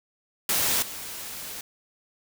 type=noise with level steps; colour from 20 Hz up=white; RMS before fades=-24 / -37 dBFS; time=0.49-1.61 s; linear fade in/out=2 ms; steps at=0.82 s; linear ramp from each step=5 ms; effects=none